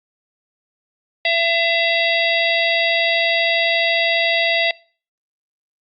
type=harmonic tone with a mistuned harmonic; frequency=672 Hz; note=E5; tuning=33 cents sharp; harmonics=1 / 3 / 4 / 5 / 6 / 7; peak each=-21 / -19 / -22 / -25 / -25 / -28 dBFS; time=1.25-4.71 s; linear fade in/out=2 ms; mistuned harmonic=6; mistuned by=-100 cents; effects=noise-tail reverb RT60 0.4 s tail -22 dB re dry + Opus 48 kbps